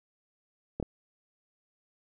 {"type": "clicks", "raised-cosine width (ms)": 2, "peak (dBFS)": [-19, -18], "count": 2, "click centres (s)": [0.8, 0.827], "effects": []}